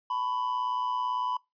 triangle tone with amplitude modulation, 997 Hz, B5, 16 cents sharp, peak -23 dBFS, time 0.1-1.37 s, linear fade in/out 5 ms, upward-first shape sine, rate 118 Hz, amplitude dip 65%, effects noise-tail reverb RT60 0.2 s tail -23 dB re dry + resampled to 11025 Hz

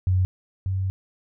sine tone pair in turn, 92.5 / 95.1 Hz, F#2 / F#2, 0 / +48 cents, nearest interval unison, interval 48 cents, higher second, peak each -17 / -22 dBFS, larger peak first, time 0.07-0.25 / 0.66-0.9 s, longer second, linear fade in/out 0 ms, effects none

